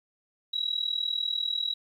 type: tone with amplitude modulation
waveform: sine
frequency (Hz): 3878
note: B7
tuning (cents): -32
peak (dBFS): -23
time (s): 0.53-1.74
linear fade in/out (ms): 10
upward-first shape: sine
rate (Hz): 40.1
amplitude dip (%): 90
effects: 10-bit